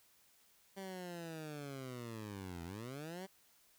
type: linear two-way sweep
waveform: 15% pulse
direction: down then up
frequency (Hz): 196 to 82.41 to 196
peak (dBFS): -38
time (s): 0.76-3.27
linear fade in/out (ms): 20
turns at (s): 2.64
effects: white hiss -69 dBFS RMS until 3.78 s